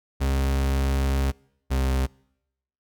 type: tone pair in turn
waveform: 40% pulse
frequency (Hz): 67.6 / 65.94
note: C#2 / C2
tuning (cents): -43 / +14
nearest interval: unison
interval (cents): 43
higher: first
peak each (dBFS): -20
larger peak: neither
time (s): 0.2-1.32 / 1.7-2.07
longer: first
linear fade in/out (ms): 20
effects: noise-tail reverb RT60 0.8 s tail -26 dB re dry